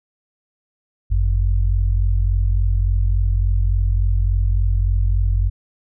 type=tone pair together; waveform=sine; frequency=49 / 92.5 Hz; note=G1 / F#2; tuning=0 / 0 cents; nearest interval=major seventh; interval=1100 cents; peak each=-15 / -20 dBFS; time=1.1-5.5 s; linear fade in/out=20 ms; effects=none